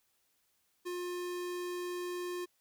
square tone, 355.7 Hz, F4, 32 cents sharp, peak -37 dBFS, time 0.85-2.46 s, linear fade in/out 20 ms, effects white hiss -75 dBFS RMS until 2.6 s

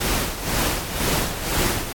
pink noise with tremolo, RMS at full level -21 dBFS, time 0-1.93 s, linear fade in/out 10 ms, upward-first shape sine, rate 2 Hz, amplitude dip 65%, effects AAC 64 kbps

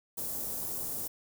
white band-stop noise, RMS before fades -36 dBFS, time 0.17-1.08 s, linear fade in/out 10 ms, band 630 to 9400 Hz, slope 12 dB/octave, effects none

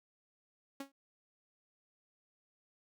sawtooth tone with exponential decay, 275.2 Hz, C#4, 12 cents flat, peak -34 dBFS, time 0.8-0.92 s, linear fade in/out 5 ms, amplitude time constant 25 ms, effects none

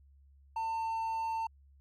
triangle tone, 899 Hz, A5, 37 cents sharp, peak -30 dBFS, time 0.56-1.47 s, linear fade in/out 5 ms, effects added 69 Hz sine -58 dBFS peak until 1.8 s

